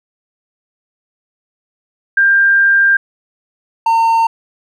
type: tone pair in turn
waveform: sine / triangle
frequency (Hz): 1593 / 910.3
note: G6 / A#5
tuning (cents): +27 / -41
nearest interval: minor seventh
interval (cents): 968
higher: first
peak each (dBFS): -7 / -7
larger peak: neither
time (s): 2.17-2.97 / 3.86-4.27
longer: first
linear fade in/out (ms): 5
effects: none